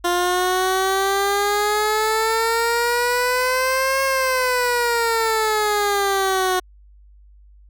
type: exponential two-way sweep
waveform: 15% pulse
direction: up then down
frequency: 349.2 to 540 to 365.3 Hz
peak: -11 dBFS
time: 0.04-6.6 s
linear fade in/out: 10 ms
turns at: 4.03 s
effects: added 50 Hz sine -45 dBFS peak until 7.69 s